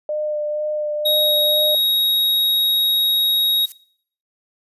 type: tone with vibrato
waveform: sine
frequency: 602 Hz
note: D5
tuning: 43 cents sharp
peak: -20 dBFS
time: 0.09-1.75 s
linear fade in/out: 2 ms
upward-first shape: sine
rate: 2.1 Hz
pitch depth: 13 cents each way
type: tone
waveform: square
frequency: 3785 Hz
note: A#7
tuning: 26 cents sharp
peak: -16 dBFS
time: 1.05-3.66 s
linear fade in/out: 10 ms
type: noise with exponential growth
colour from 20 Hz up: violet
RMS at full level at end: -31 dBFS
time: 3.45-3.72 s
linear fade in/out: 0 ms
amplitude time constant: 58 ms
effects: noise-tail reverb RT60 0.6 s tail -20 dB re dry + resampled to 32000 Hz